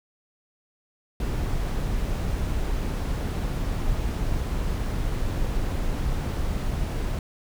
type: noise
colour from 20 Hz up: brown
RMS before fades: -26 dBFS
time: 1.2-7.19 s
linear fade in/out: 2 ms
effects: none